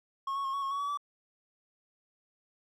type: tone with pitch steps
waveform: triangle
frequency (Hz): 1088 / 1108 / 1078 / 1116 / 1087 / 1123 / 1138 / 1155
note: C#6 / C#6 / C#6 / C#6 / C#6 / C#6 / C#6 / D6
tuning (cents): -33 / -1 / -49 / +11 / -34 / +22 / +45 / -29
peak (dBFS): -29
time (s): 0.27-0.974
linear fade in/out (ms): 5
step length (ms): 88
effects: none